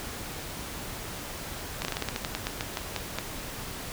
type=slowing click train; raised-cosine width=0.2 ms; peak=-12 dBFS; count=15; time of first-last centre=1.82-3.186 s; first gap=29 ms; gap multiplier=1.17; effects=pink hiss -38 dBFS RMS until 3.92 s